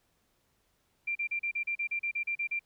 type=tone bursts; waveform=sine; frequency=2370 Hz; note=D7; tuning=15 cents sharp; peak=-29 dBFS; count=13; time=1.07-2.594 s; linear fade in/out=10 ms; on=84 ms; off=36 ms; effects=pink hiss -73 dBFS RMS until 2.65 s